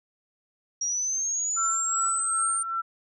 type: linear sweep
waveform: sine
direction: up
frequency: 5660 to 8870 Hz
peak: -25 dBFS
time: 0.81-2.63 s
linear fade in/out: 5 ms
type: tone with tremolo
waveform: sine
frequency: 1347 Hz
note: E6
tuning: 37 cents sharp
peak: -24 dBFS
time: 1.56-2.82 s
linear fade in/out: 20 ms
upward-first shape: triangle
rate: 2.6 Hz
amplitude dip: 65%
effects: none